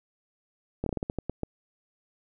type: slowing click train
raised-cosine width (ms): 2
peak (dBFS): -16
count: 10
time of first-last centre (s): 0.84-1.433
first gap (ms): 23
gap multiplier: 1.25
effects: none